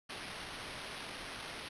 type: noise with sample-and-hold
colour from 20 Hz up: white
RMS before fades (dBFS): -45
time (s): 0.09-1.69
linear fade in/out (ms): 10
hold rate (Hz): 7350
effects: resampled to 24000 Hz